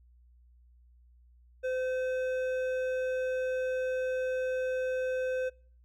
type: tone with hard clipping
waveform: sine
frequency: 513 Hz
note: C5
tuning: 34 cents flat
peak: -31 dBFS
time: 1.63-5.5 s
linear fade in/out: 20 ms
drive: 9 dB
effects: noise-tail reverb RT60 0.5 s tail -26 dB re dry + added 60 Hz sine -57 dBFS peak until 5.84 s